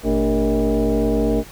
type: tone with frequency modulation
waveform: sine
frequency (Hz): 120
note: B2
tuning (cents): -49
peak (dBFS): -15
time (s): 0.03-1.44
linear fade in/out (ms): 50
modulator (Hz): 172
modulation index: 2.7
effects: pink hiss -41 dBFS RMS until 1.51 s